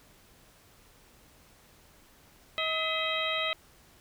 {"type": "harmonic tone with a mistuned harmonic", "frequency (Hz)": 637, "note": "D#5", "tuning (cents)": 41, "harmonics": [1, 2, 3, 4, 5, 6], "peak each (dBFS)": [-35, -35, -35, -35, -35, -35], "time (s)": [2.58, 3.53], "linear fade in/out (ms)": 0, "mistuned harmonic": 3, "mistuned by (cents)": 99, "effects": ["pink hiss -59 dBFS RMS until 4 s"]}